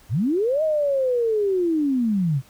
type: linear two-way sweep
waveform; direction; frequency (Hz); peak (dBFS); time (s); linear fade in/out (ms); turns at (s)
sine; up then down; 79.5 to 638 to 124.6; -18; 0.09-2.42; 50; 0.63
effects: pink hiss -53 dBFS RMS until 2.49 s